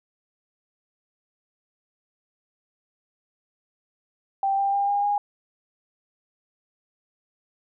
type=tone with pitch steps; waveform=sine; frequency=784 / 792.7 / 801.4 / 810.2 / 819.2 Hz; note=G5 / G5 / G5 / G#5 / G#5; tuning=0 / +19 / +38 / -43 / -24 cents; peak=-20 dBFS; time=4.43-5.18 s; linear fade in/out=2 ms; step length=150 ms; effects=none